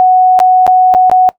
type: tone with dropouts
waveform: sine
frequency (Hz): 740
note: F#5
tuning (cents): 0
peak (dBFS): -3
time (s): 0-1.29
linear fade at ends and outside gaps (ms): 0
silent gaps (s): 0.391-0.401 / 0.666-0.677 / 0.94-0.948 / 1.098-1.115
effects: noise-tail reverb RT60 0.1 s tail -19 dB re dry